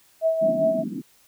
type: tone with tremolo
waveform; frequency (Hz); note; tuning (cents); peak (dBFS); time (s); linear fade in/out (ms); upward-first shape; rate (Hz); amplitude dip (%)
sine; 648; E5; -30; -16; 0.21-0.84; 50; sine; 5; 55
type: band-pass noise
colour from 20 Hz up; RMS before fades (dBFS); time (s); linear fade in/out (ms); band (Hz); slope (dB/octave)
white; -30; 0.41-1.02; 20; 170 to 290; 48
effects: white hiss -58 dBFS RMS until 1.27 s